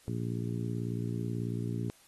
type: harmonic tone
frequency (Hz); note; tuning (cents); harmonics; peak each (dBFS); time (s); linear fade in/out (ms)
58.27; A#1; 0; 2 / 3 / 4 / 5 / 6 / 7; -34 / -38 / -40 / -42 / -44 / -45; 0.08-1.9; 0
effects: white hiss -61 dBFS RMS until 2.07 s + AAC 32 kbps